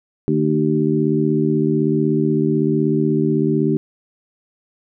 harmonic tone with a mistuned harmonic, 76.1 Hz, D#2, 38 cents flat, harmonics 2 / 3 / 4 / 5, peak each -20 / -20 / -20 / -20 dBFS, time 0.28-3.77 s, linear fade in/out 0 ms, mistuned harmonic 5, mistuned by +23 cents, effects none

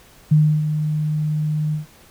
sine tone with ADSR envelope, 152.7 Hz, D#3, 32 cents flat, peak -9 dBFS, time 0.31-1.86 s, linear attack 11 ms, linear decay 300 ms, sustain -9 dB, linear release 130 ms, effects pink hiss -49 dBFS RMS until 2.1 s

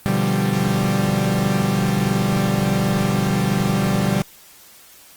40% pulse chord, G dominant seventh, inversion first, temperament equal, 123.47 / 146.83 / 174.61 / 196 Hz, B2 / D3 / F3 / G3, 0 / 0 / 0 / 0 cents, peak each -23 / -23 / -24 / -19 dBFS, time 0.06-4.22 s, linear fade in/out 0 ms, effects white hiss -46 dBFS RMS until 5.16 s + Opus 24 kbps

